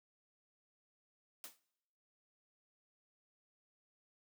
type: noise with exponential decay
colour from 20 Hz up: white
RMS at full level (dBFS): -45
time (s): 1.44-1.6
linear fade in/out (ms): 1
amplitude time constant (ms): 34
effects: noise-tail reverb RT60 0.9 s tail -23 dB re dry + high-pass 200 Hz 12 dB/octave